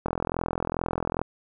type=click train; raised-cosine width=1 ms; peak=-12 dBFS; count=50; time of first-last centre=0.06-1.216 s; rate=42.4 Hz; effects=none